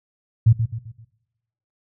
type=tone with echo; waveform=sine; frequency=113.1 Hz; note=A2; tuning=48 cents sharp; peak=-9 dBFS; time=0.46-0.53 s; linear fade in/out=10 ms; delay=130 ms; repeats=4; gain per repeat=-8 dB; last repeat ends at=1.05 s; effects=noise-tail reverb RT60 1.0 s tail -20 dB re dry